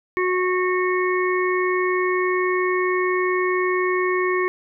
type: harmonic tone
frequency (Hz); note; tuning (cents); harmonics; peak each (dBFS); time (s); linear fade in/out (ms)
366.3; F#4; -17; 1 / 3 / 5 / 6; -20 / -25 / -27 / -28; 0.17-4.48; 0
effects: none